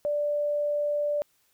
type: tone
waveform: sine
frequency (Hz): 587.3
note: D5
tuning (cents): 0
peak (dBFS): -24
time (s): 0.05-1.22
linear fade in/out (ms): 0
effects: white hiss -68 dBFS RMS until 1.53 s

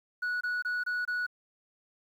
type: tone bursts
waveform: sine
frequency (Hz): 1468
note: F#6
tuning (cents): -14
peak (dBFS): -26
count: 5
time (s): 0.22-1.266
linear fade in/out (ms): 10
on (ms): 190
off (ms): 24
effects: tanh soft clip ceiling -28 dBFS + 10-bit

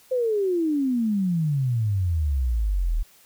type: exponential sweep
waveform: sine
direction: down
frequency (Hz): 523.3 to 37.1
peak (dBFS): -20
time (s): 0.11-3.03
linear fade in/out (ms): 10
effects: white hiss -55 dBFS RMS until 3.25 s

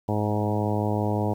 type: harmonic tone with a mistuned harmonic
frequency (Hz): 105.4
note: G#2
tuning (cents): +26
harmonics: 1 / 2 / 3 / 4 / 5 / 6 / 7 / 8 / 9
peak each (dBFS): -26 / -29 / -31 / -32 / -33 / -34 / -34 / -35 / -36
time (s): 0.08-1.34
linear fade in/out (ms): 10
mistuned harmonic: 1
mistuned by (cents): -21
effects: 9-bit

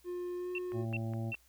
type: tone with pitch glide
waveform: triangle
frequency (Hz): 355.6 to 360.8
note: F4 to F#4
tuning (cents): +31 to -44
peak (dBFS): -34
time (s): 0.04-0.86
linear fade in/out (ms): 50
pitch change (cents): +25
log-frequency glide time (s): 0.36-0.51
type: tone bursts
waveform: sine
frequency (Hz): 2700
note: E7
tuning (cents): +41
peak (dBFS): -35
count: 3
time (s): 0.55-1.352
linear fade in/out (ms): 2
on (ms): 34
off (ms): 350
type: harmonic tone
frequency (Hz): 112.9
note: A2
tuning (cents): +45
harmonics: 1 / 2 / 3 / 5 / 6 / 7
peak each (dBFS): -35 / -41 / -45 / -49 / -51 / -52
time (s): 0.72-1.34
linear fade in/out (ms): 50
type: click train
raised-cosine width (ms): 0.5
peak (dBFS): -35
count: 4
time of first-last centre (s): 0.72-1.344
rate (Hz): 4.81
effects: added 60 Hz sine -67 dBFS peak until 1.48 s + white hiss -67 dBFS RMS until 1.48 s

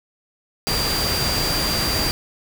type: tone in noise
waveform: sine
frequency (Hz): 4733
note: D8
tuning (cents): +13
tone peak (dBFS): -23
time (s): 0.67-2.11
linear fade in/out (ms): 0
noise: pink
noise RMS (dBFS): -23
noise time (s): 0.67-2.11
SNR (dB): -3
effects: none

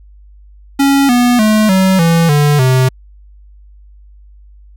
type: tone with pitch steps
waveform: square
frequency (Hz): 277.2 / 244.1 / 215 / 189.33 / 166.74 / 146.84 / 129.32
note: C#4 / B3 / A3 / F#3 / E3 / D3 / C3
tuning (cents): 0 / -20 / -40 / +40 / +20 / 0 / -20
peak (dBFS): -8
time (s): 0.79-2.89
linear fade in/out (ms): 10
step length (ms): 300
effects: added 50 Hz sine -37 dBFS peak until 4.76 s

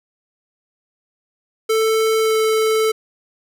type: tone with pitch glide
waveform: square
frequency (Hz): 442.1 to 438.8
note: A4 to A4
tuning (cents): +8 to -5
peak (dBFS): -15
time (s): 1.69-2.92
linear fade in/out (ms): 10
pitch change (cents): -13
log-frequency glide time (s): 2.2-2.36
effects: none

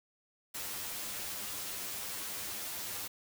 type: noise with comb filter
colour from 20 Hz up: white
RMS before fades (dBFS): -40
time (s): 0.54-3.08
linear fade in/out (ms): 10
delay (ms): 10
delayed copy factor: +0.55
effects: none

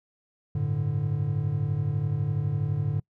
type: chord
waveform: triangle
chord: G suspended second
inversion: none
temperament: equal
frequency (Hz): 98 / 110 / 146.83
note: G2 / A2 / D3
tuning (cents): 0 / 0 / 0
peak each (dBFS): -30 / -27 / -25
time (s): 0.55-3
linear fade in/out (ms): 5
effects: noise-tail reverb RT60 0.1 s tail -26 dB re dry

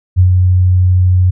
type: tone with ADSR envelope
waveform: sine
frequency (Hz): 91.3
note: F#2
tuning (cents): -23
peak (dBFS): -3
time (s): 0.16-1.31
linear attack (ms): 33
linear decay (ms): 95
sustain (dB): -3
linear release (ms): 13
effects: none

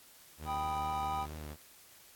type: tone with vibrato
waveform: sawtooth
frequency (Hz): 76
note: D#2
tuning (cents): -40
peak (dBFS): -38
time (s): 0.38-1.57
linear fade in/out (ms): 50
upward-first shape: triangle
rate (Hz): 4.3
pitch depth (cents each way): 44
type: chord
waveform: triangle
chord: G augmented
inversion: none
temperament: equal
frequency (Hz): 784 / 987.8 / 1244.5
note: G5 / B5 / D#6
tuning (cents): 0 / 0 / 0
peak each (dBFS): -33 / -37 / -38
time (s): 0.45-1.27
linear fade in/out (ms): 50
effects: white hiss -58 dBFS RMS until 2.15 s + AAC 64 kbps

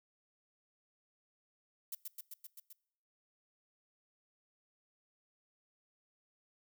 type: noise with echo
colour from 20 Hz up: violet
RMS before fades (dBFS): -41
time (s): 1.92-1.95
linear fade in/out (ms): 5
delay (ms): 130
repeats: 6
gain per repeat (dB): -2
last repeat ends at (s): 2.73
effects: noise-tail reverb RT60 0.7 s tail -23 dB re dry

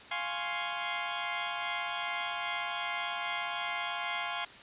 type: chord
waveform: 15% pulse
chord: Db major seventh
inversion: first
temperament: equal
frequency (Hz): 698.5 / 830.6 / 1046.5 / 1108.7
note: F5 / Ab5 / C6 / Db6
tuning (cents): 0 / 0 / 0 / 0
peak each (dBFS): -31 / -32 / -31 / -34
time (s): 0.11-4.45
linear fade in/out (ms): 5
effects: white hiss -50 dBFS RMS until 4.62 s + resampled to 8000 Hz

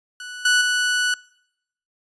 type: tone with level steps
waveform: sawtooth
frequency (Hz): 1480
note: F#6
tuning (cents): 0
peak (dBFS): -29 / -11 / -15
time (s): 0.2-1.14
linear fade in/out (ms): 2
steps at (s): 0.45 / 0.61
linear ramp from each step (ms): 5
effects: noise-tail reverb RT60 0.8 s tail -24 dB re dry + resampled to 22050 Hz

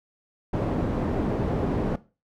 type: low-pass noise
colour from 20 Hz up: white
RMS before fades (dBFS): -26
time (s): 0.53-1.96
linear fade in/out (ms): 5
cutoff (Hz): 380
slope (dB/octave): 12
effects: noise-tail reverb RT60 0.3 s tail -17 dB re dry

